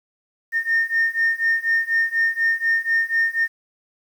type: beating tone pair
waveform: sine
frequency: 1822 / 1826.1 Hz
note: A#6 / A#6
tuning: -40 / -36 cents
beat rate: 4.1 Hz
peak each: -20 / -19 dBFS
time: 0.52-3.48 s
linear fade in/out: 50 ms
effects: tanh soft clip ceiling -12 dBFS + 8-bit